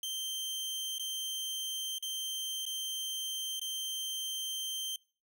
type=tone with dropouts; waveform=sawtooth; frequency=3136 Hz; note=G7; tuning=in tune; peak=-32 dBFS; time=0.03-4.96 s; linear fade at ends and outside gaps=2 ms; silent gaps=0.983-0.995 / 1.984-2.025 / 2.654-2.663 / 3.596-3.614 s; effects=noise-tail reverb RT60 0.4 s tail -24 dB re dry